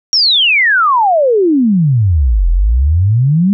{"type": "exponential two-way sweep", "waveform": "sine", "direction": "down then up", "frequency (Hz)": [5690, 40.28, 207.4], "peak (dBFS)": -7, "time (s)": [0.13, 3.53], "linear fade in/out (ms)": 0, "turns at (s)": 2.49, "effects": []}